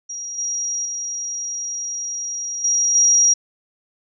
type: tone with level steps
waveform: sine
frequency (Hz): 5710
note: F8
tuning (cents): +37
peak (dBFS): -27 / -21 / -24 / -15 / -11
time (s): 0.09-3.34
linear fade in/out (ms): 10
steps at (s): 0.38 / 0.85 / 2.64 / 2.95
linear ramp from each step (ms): 5
effects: none